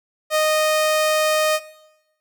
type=tone; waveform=sawtooth; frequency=619 Hz; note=D#5; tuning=9 cents flat; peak=-12 dBFS; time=0.3-1.6 s; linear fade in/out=50 ms; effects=noise-tail reverb RT60 1.0 s tail -19 dB re dry